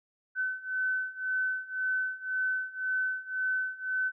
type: beating tone pair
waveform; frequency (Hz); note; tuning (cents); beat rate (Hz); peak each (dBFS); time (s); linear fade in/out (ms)
sine; 1517 / 1518.9; F#6 / F#6; +43 / +45; 1.9; -33 / -31; 0.35-4.12; 50
effects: none